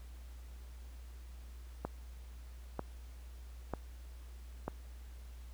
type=click train; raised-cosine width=1 ms; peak=-22 dBFS; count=4; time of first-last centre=1.85-4.68 s; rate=1.06 Hz; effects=added 60 Hz sine -47 dBFS peak until 5.53 s + pink hiss -63 dBFS RMS until 5.53 s